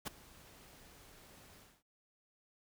pink noise with ADSR envelope, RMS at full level -37 dBFS, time 0.05-1.83 s, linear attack 24 ms, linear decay 9 ms, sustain -22 dB, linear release 250 ms, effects none

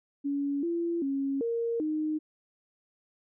sine tone with pitch steps, 282.5 / 339.7 / 274.6 / 464.5 / 308.5 Hz, C#4 / F4 / C#4 / A#4 / D#4, +33 / -48 / -16 / -6 / -15 cents, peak -27 dBFS, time 0.24-2.19 s, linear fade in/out 20 ms, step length 390 ms, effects none

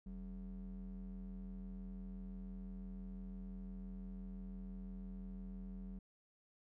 triangle ring-modulated tone, 116.54 Hz, A#2, in tune, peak -40 dBFS, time 0.06-5.99 s, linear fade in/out 5 ms, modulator 73.6 Hz, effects none

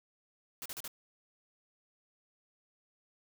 white noise bursts, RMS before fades -42 dBFS, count 4, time 0.62-0.878 s, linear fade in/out 0 ms, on 36 ms, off 38 ms, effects none

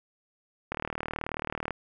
click train, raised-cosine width 0.5 ms, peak -16 dBFS, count 39, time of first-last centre 0.72-1.707 s, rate 38.5 Hz, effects none

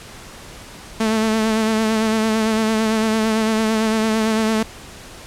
sawtooth tone with vibrato, 220 Hz, A3, in tune, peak -12 dBFS, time 1-4.63 s, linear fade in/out 5 ms, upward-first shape sine, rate 8.9 Hz, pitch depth 32 cents each way, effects pink hiss -38 dBFS RMS until 5.26 s + low-pass 10000 Hz 12 dB/octave

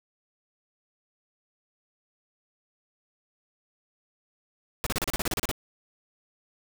pink noise bursts, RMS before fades -28 dBFS, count 12, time 4.84-5.514 s, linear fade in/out 0 ms, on 25 ms, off 34 ms, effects none

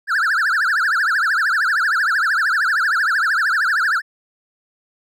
triangle tone with vibrato, 1529 Hz, G6, 44 cents flat, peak -13 dBFS, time 0.07-4.02 s, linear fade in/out 50 ms, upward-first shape triangle, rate 13 Hz, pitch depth 300 cents each way, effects none

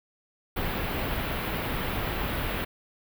pink band-stop noise, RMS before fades -30 dBFS, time 0.56-2.65 s, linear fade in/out 10 ms, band 3400 to 14000 Hz, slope 24 dB/octave, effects none

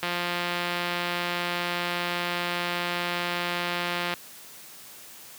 click train, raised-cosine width 0.3 ms, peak -12 dBFS, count 720, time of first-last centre 0.03-4.139 s, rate 175 Hz, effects white hiss -46 dBFS RMS until 5.38 s + high-pass 100 Hz 12 dB/octave

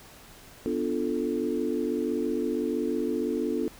sine chord, B half-diminished seventh, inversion none, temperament equal with one note detuned, 247.7 / 293.7 / 349.2 / 440 Hz, B3 / D4 / F4 / A4, +5 / 0 / 0 / 0 cents, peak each -31 dBFS, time 0.66-3.68 s, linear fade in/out 0 ms, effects pink hiss -50 dBFS RMS until 3.79 s

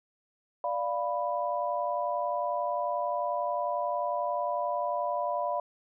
sine chord, B diminished, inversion first, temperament equal, 587.3 / 698.5 / 987.8 Hz, D5 / F5 / B5, 0 / 0 / 0 cents, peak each -32 dBFS, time 0.64-5.6 s, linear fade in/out 2 ms, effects none

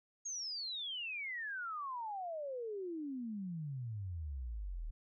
sine exponential sweep, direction down, 6645 to 36.71 Hz, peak -39 dBFS, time 0.25-4.91 s, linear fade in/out 10 ms, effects none

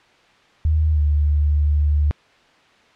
sine tone with pitch glide, 77.78 to 73.97 Hz, D#2 to D2, 0 to +13 cents, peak -14 dBFS, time 0.65-2.11 s, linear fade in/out 0 ms, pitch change -87 cents, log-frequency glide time 0.92-1.01 s, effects white hiss -53 dBFS RMS until 2.95 s + low-pass 3000 Hz 12 dB/octave

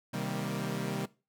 sawtooth chord, C minor seventh, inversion none, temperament equal with one note detuned, 130.81 / 157.37 / 196 / 233.1 Hz, C3 / Eb3 / G3 / Bb3, 0 / +20 / 0 / 0 cents, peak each -34 / -34 / -33 / -36 dBFS, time 0.13-1.06 s, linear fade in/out 10 ms, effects noise-tail reverb RT60 0.3 s tail -20 dB re dry

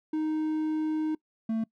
triangle tone pair in turn, 311.1 / 223.4 Hz, D#4 / A3, 0 / +27 cents, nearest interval tritone, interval 573 cents, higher first, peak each -24 dBFS, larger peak neither, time 0.13-1.15 / 1.49-1.64 s, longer first, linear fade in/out 5 ms, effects noise-tail reverb RT60 0.1 s tail -23 dB re dry

